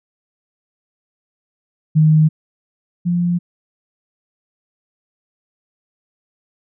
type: tone pair in turn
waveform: sine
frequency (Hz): 155.56 / 174.61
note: D#3 / F3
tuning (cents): 0 / 0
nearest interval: major second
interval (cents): 200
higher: second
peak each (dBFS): -8 / -14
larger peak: first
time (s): 1.95-2.29 / 3.05-3.39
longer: neither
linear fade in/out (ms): 20
effects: none